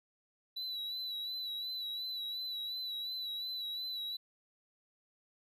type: tone with vibrato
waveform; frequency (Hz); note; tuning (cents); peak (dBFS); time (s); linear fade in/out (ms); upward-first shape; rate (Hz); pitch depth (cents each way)
triangle; 3951; B7; 0; -36; 0.56-4.17; 10; sine; 2.8; 42
effects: none